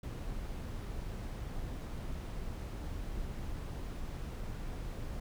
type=noise; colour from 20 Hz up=brown; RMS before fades=-40 dBFS; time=0.03-5.2 s; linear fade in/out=5 ms; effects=none

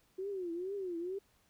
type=tone with vibrato; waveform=sine; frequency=367.5 Hz; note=F#4; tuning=12 cents flat; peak=-36 dBFS; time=0.18-1.19 s; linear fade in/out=10 ms; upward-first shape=triangle; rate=2.2 Hz; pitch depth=190 cents each way; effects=pink hiss -71 dBFS RMS until 1.49 s

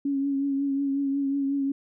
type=tone with vibrato; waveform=sine; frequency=277.2 Hz; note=C#4; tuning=in tune; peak=-23 dBFS; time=0.05-1.72 s; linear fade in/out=5 ms; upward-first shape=triangle; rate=5.5 Hz; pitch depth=36 cents each way; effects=none

